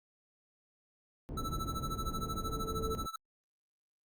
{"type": "low-pass noise", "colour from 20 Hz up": "pink", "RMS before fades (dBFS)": -39, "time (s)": [1.29, 3.06], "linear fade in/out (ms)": 0, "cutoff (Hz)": 350, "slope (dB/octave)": 12}
{"type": "tone with exponential growth", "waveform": "sine", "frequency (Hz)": 443, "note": "A4", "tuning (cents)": 12, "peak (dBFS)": -35, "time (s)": [1.34, 2.95], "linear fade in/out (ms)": 0, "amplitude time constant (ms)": 350}
{"type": "tone with tremolo", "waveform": "square", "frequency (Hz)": 1318.5, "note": "E6", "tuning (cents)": 0, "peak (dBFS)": -36, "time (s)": [1.37, 3.16], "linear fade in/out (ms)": 5, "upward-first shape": "sine", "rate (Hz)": 13, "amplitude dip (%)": 90}
{"effects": ["Opus 48 kbps"]}